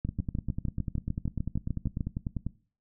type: two click trains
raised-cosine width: 5 ms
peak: -19 / -18 dBFS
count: 25 / 14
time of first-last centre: 0.09-2.466 / 0.05-2.008 s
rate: 10.1 / 6.64 Hz
effects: noise-tail reverb RT60 0.4 s tail -19 dB re dry